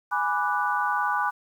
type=chord; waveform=sine; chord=G# half-diminished seventh; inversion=none; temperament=equal; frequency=830.6 / 987.8 / 1174.7 / 1480 Hz; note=G#5 / B5 / D6 / F#6; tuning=0 / 0 / 0 / 0 cents; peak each=-28 dBFS; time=0.11-1.31 s; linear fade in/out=20 ms; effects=9-bit